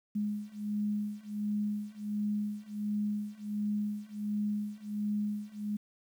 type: beating tone pair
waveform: sine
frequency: 207.7 / 209.1 Hz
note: G#3 / G#3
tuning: 0 / +12 cents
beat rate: 1.4 Hz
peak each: -35 / -34 dBFS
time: 0.15-5.77 s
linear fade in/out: 10 ms
effects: 10-bit